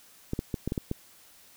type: clicks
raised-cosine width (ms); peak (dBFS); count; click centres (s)
3; -16; 7; 0.334 / 0.391 / 0.542 / 0.676 / 0.721 / 0.778 / 0.914
effects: white hiss -56 dBFS RMS until 1.56 s